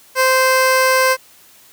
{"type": "tone", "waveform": "15% pulse", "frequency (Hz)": 520, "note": "C5", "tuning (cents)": -11, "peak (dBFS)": -5, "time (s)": [0.15, 1.17], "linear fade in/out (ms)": 50, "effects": ["white hiss -47 dBFS RMS until 1.72 s", "high-pass 60 Hz 12 dB/octave"]}